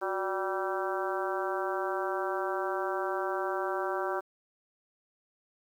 harmonic tone with a mistuned harmonic, 193.3 Hz, G3, 24 cents flat, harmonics 2 / 3 / 4 / 5 / 6 / 7 / 8, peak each -34 / -36 / -37 / -38 / -39 / -39 / -40 dBFS, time 0.01-4.21 s, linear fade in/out 20 ms, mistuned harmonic 2, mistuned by -80 cents, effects 10-bit

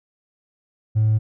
sine tone with hard clipping, 108.8 Hz, A2, 19 cents flat, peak -15 dBFS, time 0.95-1.19 s, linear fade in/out 20 ms, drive 1 dB, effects none

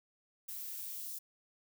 violet noise with high-pass filter sweep, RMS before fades -43 dBFS, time 0.48-1.19 s, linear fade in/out 10 ms, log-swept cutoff 770 to 5000 Hz, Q 1.1, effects none

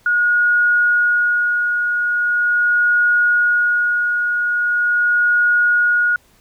sine tone with tremolo, 1444 Hz, F#6, 43 cents flat, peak -11 dBFS, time 0.06-6.16 s, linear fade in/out 2 ms, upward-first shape sine, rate 0.41 Hz, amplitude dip 40%, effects pink hiss -54 dBFS RMS until 6.4 s

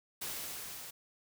white noise with level ramp, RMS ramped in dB -39 to -47 dBFS, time 0.21-0.91 s, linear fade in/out 10 ms, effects none

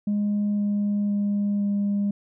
sine tone with pitch steps, 206.3 / 205 / 203.7 / 202.4 Hz, G#3 / G#3 / G#3 / G#3, -11 / -22 / -33 / -44 cents, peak -19 dBFS, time 0.07-2.11 s, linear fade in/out 5 ms, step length 510 ms, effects tanh soft clip ceiling -19 dBFS

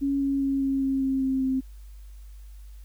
sine tone with pitch steps, 277.9 / 275.7 / 273.4 / 271.2 / 269.1 / 266.9 / 264.7 / 262.6 Hz, C#4 / C#4 / C#4 / C#4 / C4 / C4 / C4 / C4, +4 / -9 / -24 / -38 / +49 / +35 / +20 / +6 cents, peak -22 dBFS, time 0.01-1.61 s, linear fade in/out 20 ms, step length 200 ms, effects added 50 Hz sine -41 dBFS peak until 2.84 s + white hiss -62 dBFS RMS until 2.84 s

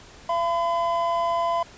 triangle tone pair together, 680 / 1011.2 Hz, F5 / B5, -46 / +41 cents, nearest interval perfect fifth, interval 687 cents, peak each -22 dBFS, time 0.29-1.63 s, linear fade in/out 5 ms, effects pink hiss -47 dBFS RMS until 1.77 s + resampled to 16000 Hz

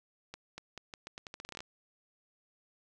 accelerating click train, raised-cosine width 0.2 ms, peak -26 dBFS, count 16, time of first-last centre 0.34-1.605 s, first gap 240 ms, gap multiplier 0.82, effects none

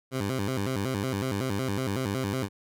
15% pulse tone with vibrato, 114.2 Hz, A#2, 35 cents flat, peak -21 dBFS, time 0.11-2.49 s, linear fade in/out 50 ms, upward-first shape square, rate 5.4 Hz, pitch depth 240 cents each way, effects none

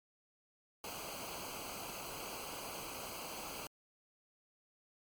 pink noise with comb filter, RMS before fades -45 dBFS, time 0.84-3.67 s, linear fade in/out 2 ms, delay 0.55 ms, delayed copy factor -0.8, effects MP3 96 kbps

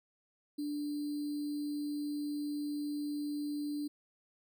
sine tone with sample-and-hold, 293.7 Hz, D4, in tune, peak -34 dBFS, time 0.58-3.88 s, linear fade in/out 10 ms, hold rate 4410 Hz, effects none

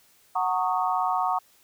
sine chord, D# minor seventh, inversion first, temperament equal with one note detuned, 740 / 919.5 / 1108.7 / 1244.5 Hz, F#5 / A#5 / C#6 / D#6, 0 / -24 / 0 / 0 cents, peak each -26 / -28 / -28 / -31 dBFS, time 0.35-1.39 s, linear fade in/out 10 ms, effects white hiss -60 dBFS RMS until 1.63 s

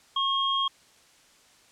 sine tone pair together, 1090 / 3245 Hz, C#6 / G#7, -29 / -41 cents, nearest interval octave + perfect fifth, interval 1888 cents, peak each -26 dBFS, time 0.16-0.68 s, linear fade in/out 5 ms, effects white hiss -58 dBFS RMS until 1.71 s + low-pass 8000 Hz 12 dB/octave

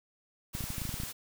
white noise, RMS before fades -41 dBFS, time 0.53-1.13 s, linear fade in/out 20 ms
clicks, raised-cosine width 5 ms, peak -25 dBFS, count 11, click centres 0.551 / 0.607 / 0.64 / 0.704 / 0.782 / 0.818 / 0.853 / 0.892 / 0.941 / 1.001 / 1.035 s
effects none

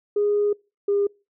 sine tone pair in turn, 412.6 / 404.1 Hz, G#4 / G#4, -11 / -47 cents, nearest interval unison, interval 36 cents, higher first, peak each -17 dBFS, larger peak neither, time 0.16-0.53 / 0.88-1.07 s, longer first, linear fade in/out 5 ms, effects noise-tail reverb RT60 0.3 s tail -26 dB re dry + tanh soft clip ceiling -13 dBFS

